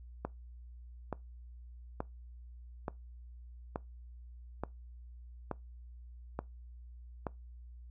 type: click train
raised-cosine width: 1 ms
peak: -21 dBFS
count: 9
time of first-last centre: 0.25-7.268 s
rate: 1.14 Hz
effects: noise-tail reverb RT60 0.2 s tail -22 dB re dry + added 60 Hz sine -48 dBFS peak until 7.9 s